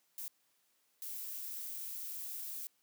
violet noise bursts at uneven times, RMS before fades -43 dBFS, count 2, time 0.18-0.28 / 1.02-2.67 s, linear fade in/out 0 ms, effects white hiss -75 dBFS RMS until 2.82 s + high-pass 150 Hz 12 dB/octave

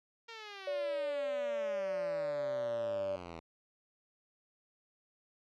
5% pulse exponential sweep, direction down, 466.2 to 80.4 Hz, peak -33 dBFS, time 0.28-3.4 s, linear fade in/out 10 ms
sine tone with pitch glide, 575 to 584 Hz, D5 to D5, -37 to -10 cents, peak -33 dBFS, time 0.67-3.16 s, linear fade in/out 5 ms, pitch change +27 cents, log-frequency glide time 1.19-2.53 s
effects low-pass 4000 Hz 12 dB/octave

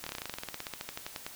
slowing click train, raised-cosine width 0.2 ms, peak -19 dBFS, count 23, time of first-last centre 0.04-1.265 s, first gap 25 ms, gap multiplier 1.07, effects white hiss -48 dBFS RMS until 1.35 s

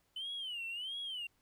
triangle tone with vibrato, 2996 Hz, F#7, 21 cents sharp, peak -36 dBFS, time 0.16-1.27 s, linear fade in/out 5 ms, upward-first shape sine, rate 1.5 Hz, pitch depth 180 cents each way, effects tanh soft clip ceiling -35 dBFS + pink hiss -75 dBFS RMS until 1.41 s

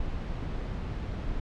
brown noise, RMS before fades -33 dBFS, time 0-1.4 s, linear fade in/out 5 ms, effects low-pass 4000 Hz 12 dB/octave

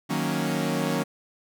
sawtooth chord, D# minor seventh, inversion none, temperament equal, 155.56 / 185 / 233.1 / 277.2 Hz, D#3 / F#3 / A#3 / C#4, 0 / 0 / 0 / 0 cents, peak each -26 dBFS, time 0.09-1.04 s, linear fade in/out 20 ms, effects none

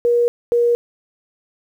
sine tone pair in turn, 477.1 / 475.4 Hz, A#4 / A#4, +40 / +34 cents, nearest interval unison, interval 6 cents, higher first, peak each -12 dBFS, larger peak neither, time 0.05-0.28 / 0.52-0.75 s, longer neither, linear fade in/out 0 ms, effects 8-bit

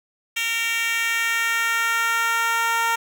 10% pulse tone with high-pass filter sweep, 460.1 Hz, A#4, 23 cents flat, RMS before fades -22 dBFS, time 0.36-2.96 s, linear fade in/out 10 ms, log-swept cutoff 2600 to 960 Hz, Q 2, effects none

